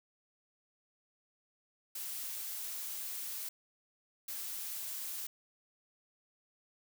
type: noise bursts at uneven times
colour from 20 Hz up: blue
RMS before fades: -41 dBFS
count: 2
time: 1.95-3.49 / 4.28-5.27 s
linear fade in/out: 5 ms
effects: none